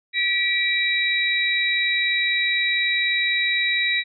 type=tone cluster; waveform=sine; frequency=1943 / 2335 / 3842 Hz; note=B6 / D7 / B7; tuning=-29 / -11 / -48 cents; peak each=-23 dBFS; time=0.13-4.04 s; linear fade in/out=50 ms; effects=none